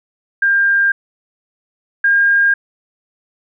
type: tone pair in turn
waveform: sine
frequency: 1599 / 1613.8 Hz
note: G6 / G6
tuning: +34 / +50 cents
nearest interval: unison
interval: 16 cents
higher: second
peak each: -10 / -9 dBFS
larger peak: second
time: 0.42-0.92 / 2.04-2.54 s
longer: neither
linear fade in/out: 5 ms
effects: none